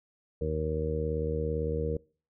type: harmonic tone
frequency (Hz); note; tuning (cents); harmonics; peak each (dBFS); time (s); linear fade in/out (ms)
77.78; D#2; 0; 1 / 2 / 3 / 4 / 5 / 6 / 7; -33 / -35 / -41 / -41 / -42 / -31 / -41; 0.41-1.97; 5
effects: noise-tail reverb RT60 0.4 s tail -24 dB re dry